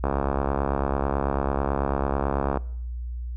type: click train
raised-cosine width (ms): 1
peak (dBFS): -10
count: 176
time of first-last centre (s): 0.04-2.573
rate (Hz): 69.1
effects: noise-tail reverb RT60 0.6 s tail -21 dB re dry + added 60 Hz sine -29 dBFS peak until 3.36 s